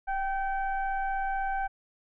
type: tone with frequency modulation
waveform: sine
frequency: 780 Hz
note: G5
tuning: 9 cents flat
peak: -27 dBFS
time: 0.07-1.68 s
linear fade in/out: 20 ms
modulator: 762 Hz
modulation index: 0.82
effects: none